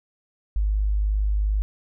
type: tone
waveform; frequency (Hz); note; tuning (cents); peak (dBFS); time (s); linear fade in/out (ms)
sine; 51.3; G#1; -21; -19; 0.56-1.62; 0
effects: none